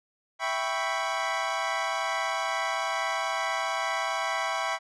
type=chord; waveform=25% pulse; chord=C# half-diminished seventh; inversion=first; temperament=equal; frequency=659.3 / 784 / 987.8 / 1108.7 Hz; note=E5 / G5 / B5 / C#6; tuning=0 / 0 / 0 / 0 cents; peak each=-29 dBFS; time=0.39-4.79 s; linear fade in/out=50 ms; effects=low-pass 6000 Hz 12 dB/octave